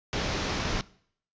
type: low-pass noise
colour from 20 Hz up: pink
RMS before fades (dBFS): -30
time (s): 0.13-0.81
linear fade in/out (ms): 0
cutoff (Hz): 6300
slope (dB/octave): 48
effects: noise-tail reverb RT60 0.6 s tail -21 dB re dry + resampled to 16000 Hz